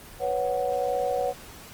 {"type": "chord", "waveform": "sine", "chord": "B suspended second", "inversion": "none", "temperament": "just", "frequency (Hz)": [493.9, 555.6, 740.8], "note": ["B4", "C#5", "F#5"], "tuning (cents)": [0, 4, 2], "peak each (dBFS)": -28, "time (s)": [0.19, 1.34], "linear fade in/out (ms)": 50, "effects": ["pink hiss -45 dBFS RMS until 1.73 s", "Opus 24 kbps"]}